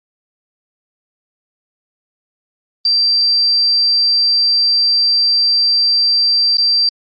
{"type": "tone with dropouts", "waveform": "sine", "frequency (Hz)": 4700, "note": "D8", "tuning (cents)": 1, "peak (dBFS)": -10, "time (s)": [2.85, 6.89], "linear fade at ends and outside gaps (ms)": 2, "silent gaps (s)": [6.571, 6.582], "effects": ["Opus 24 kbps"]}